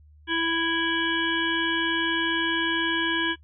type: harmonic tone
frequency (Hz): 330.4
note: E4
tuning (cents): +4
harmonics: 1 / 3 / 5 / 7 / 9 / 10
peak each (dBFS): -28 / -33 / -26 / -35 / -31 / -32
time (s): 0.27-3.36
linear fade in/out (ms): 50
effects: noise-tail reverb RT60 0.1 s tail -20 dB re dry + added 75 Hz sine -50 dBFS peak until 3.43 s